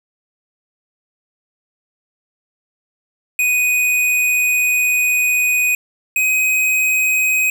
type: tone pair in turn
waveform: square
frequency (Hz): 2489 / 2518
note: D#7 / D#7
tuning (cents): 0 / +20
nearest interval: unison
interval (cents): 20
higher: second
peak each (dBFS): -14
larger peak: neither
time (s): 3.39-5.75 / 6.16-7.5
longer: first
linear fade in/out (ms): 2
effects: none